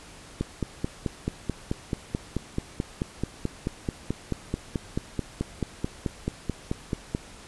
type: click train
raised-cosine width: 3 ms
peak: -13 dBFS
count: 32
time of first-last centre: 0.41-7.149 s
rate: 4.6 Hz
effects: pink hiss -47 dBFS RMS until 7.47 s + resampled to 24000 Hz